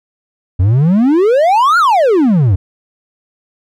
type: exponential two-way sweep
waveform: triangle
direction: up then down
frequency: 85.6 to 1453 to 85.6 Hz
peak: -5 dBFS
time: 0.59-2.56 s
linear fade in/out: 10 ms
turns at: 1.78 s
effects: none